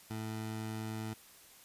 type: tone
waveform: 20% pulse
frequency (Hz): 110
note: A2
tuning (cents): 0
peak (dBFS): -33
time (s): 0.1-1.14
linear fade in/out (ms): 10
effects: white hiss -58 dBFS RMS until 1.64 s + resampled to 32000 Hz